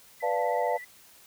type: tone with vibrato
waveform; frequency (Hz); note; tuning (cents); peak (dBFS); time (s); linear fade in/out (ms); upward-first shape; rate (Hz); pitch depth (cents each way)
sine; 1975.5; B6; 0; -40; 0.2-0.85; 10; sine; 16; 29
type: chord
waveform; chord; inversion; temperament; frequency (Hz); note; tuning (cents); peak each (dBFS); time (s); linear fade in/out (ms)
sine; B half-diminished seventh; none; equal; 493.9 / 587.3 / 698.5 / 880; B4 / D5 / F5 / A5; 0 / 0 / 0 / 0; -30; 0.22-0.78; 20
effects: white hiss -55 dBFS RMS until 1.26 s